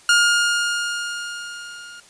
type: tone with level ramp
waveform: sawtooth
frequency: 1418 Hz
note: F6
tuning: 26 cents sharp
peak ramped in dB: -8 to -34 dBFS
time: 0.09-2 s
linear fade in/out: 2 ms
effects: white hiss -49 dBFS RMS until 2.09 s + resampled to 22050 Hz